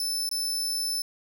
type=tone with dropouts; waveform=sawtooth; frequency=5274 Hz; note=E8; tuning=in tune; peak=-24 dBFS; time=0-1.02 s; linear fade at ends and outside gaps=2 ms; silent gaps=0.291-0.313 s; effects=none